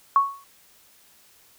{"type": "tone with exponential decay", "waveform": "sine", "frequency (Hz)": 1108.7, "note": "C#6", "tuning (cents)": 0, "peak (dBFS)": -11, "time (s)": [0.16, 0.44], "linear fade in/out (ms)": 1, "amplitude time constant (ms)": 59, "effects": ["white hiss -56 dBFS RMS until 1.58 s"]}